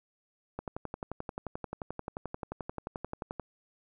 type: click train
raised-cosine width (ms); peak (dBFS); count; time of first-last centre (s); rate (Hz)
1; -22; 33; 0.59-3.397; 11.4
effects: none